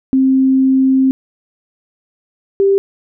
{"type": "tone pair in turn", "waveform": "sine", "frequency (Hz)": [264.4, 393.4], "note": ["C4", "G4"], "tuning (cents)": [18, 6], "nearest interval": "perfect fifth", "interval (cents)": 688, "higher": "second", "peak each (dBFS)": -8, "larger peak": "neither", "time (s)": [[0.13, 1.11], [2.6, 2.78]], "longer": "first", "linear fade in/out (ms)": 0, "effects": []}